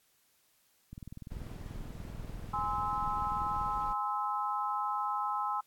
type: click train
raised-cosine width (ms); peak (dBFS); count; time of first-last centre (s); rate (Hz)
5; -32; 57; 0.93-3.662; 20.5
type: noise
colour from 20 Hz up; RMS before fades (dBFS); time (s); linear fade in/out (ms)
brown; -44; 1.3-3.94; 20
type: chord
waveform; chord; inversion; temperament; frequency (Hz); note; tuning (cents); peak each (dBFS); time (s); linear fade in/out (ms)
sine; Ab augmented; none; just; 830.6 / 1038.3 / 1297.8; Ab5 / C6 / E6; 0 / -14 / -27; -35; 2.53-5.61; 10
effects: white hiss -70 dBFS RMS until 5.66 s + AAC 64 kbps